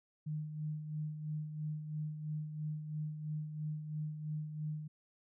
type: tone with tremolo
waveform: sine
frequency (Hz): 152.8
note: D#3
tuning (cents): -31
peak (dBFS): -35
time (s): 0.26-4.88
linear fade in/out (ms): 10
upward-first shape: sine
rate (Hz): 3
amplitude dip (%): 55
effects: none